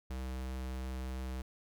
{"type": "tone", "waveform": "square", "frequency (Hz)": 64.5, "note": "C2", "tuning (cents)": -24, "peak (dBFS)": -38, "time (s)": [0.1, 1.42], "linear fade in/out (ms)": 5, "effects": []}